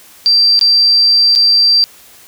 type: tone with dropouts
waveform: sine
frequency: 4699 Hz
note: D8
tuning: in tune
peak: -6 dBFS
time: 0.26-1.84 s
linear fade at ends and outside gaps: 0 ms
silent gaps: 0.592-0.612 / 1.352-1.359 s
effects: white hiss -41 dBFS RMS until 2.27 s